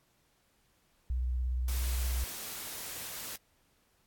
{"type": "tone with vibrato", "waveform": "sine", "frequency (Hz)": 62.2, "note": "B1", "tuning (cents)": 13, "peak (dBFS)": -29, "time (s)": [1.1, 2.24], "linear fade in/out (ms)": 0, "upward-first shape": "sine", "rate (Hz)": 17, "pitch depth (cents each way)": 51}
{"type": "noise", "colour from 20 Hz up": "white", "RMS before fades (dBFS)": -41, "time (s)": [1.68, 3.36], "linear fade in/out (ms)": 2}
{"effects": ["pink hiss -71 dBFS RMS until 4.06 s", "AAC 64 kbps"]}